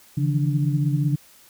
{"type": "tone cluster", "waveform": "sine", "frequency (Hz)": [141.6, 157.1, 167.3, 294], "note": ["C#3", "D#3", "E3", "D4"], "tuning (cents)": [37, 17, 26, 2], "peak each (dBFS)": [-20, -26, -29, -29], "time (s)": [0.17, 1.16], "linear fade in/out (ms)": 10, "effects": ["white hiss -52 dBFS RMS until 1.49 s"]}